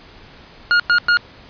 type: tone bursts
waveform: 45% pulse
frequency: 1427 Hz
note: F6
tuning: 37 cents sharp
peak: -11 dBFS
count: 3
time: 0.71-1.171 s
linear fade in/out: 0 ms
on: 87 ms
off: 100 ms
effects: pink hiss -43 dBFS RMS until 1.49 s + resampled to 11025 Hz